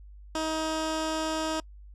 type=tone with low-pass filter; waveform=15% pulse; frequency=316.4 Hz; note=D#4; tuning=29 cents sharp; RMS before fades=-30 dBFS; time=0.35-1.6 s; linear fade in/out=2 ms; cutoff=7300 Hz; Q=1.4; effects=noise-tail reverb RT60 0.1 s tail -26 dB re dry + added 50 Hz sine -45 dBFS peak until 1.94 s